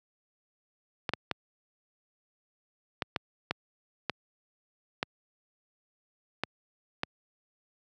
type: clicks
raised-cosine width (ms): 0.3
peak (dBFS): -12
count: 10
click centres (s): 1.092 / 1.136 / 1.313 / 3.022 / 3.162 / 3.51 / 4.097 / 5.029 / 6.436 / 7.034
effects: high-pass 100 Hz 12 dB/octave